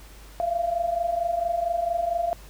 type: tone pair together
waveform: sine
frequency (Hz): 666 / 690.4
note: E5 / F5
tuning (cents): +18 / -20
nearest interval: minor second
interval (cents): 62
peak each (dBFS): -28 / -24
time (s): 0.4-2.33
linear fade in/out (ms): 0
effects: added 50 Hz sine -44 dBFS peak until 2.49 s + pink hiss -50 dBFS RMS until 2.49 s